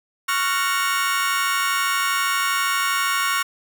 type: chord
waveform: 30% pulse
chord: Gb major seventh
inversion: second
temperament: just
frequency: 1110 / 1387.5 / 1480 / 1850 Hz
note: Db6 / F6 / Gb6 / Bb6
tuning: +2 / -12 / 0 / -14 cents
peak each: -20 / -23 / -25 / -25 dBFS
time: 0.28-3.43 s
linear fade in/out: 10 ms
effects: none